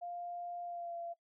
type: tone with pitch glide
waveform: sine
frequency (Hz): 700 to 684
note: F5 to F5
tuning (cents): +4 to -36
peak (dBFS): -40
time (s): 0.01-1.14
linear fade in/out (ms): 20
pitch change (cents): -40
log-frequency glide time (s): 0.64-0.95
effects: noise-tail reverb RT60 0.1 s tail -18 dB re dry